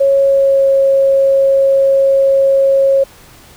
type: tone with pitch glide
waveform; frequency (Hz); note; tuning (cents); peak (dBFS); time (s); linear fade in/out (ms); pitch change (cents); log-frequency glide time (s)
sine; 550 to 544.6; C#5 to C#5; -14 to -31; -7; 0-3.04; 10; -17; 0.2-0.68
effects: pink hiss -41 dBFS RMS until 3.56 s